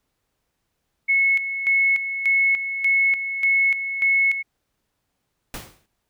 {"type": "tone with tremolo", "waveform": "sine", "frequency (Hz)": 2192, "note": "C#7", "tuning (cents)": -20, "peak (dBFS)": -15, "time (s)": [1.08, 4.43], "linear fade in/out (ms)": 20, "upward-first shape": "square", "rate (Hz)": 1.7, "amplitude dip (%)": 65}
{"type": "noise with exponential decay", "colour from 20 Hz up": "pink", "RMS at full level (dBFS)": -30, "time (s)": [5.54, 5.86], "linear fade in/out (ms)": 1, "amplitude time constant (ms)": 69}
{"effects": ["pink hiss -75 dBFS RMS until 6.09 s"]}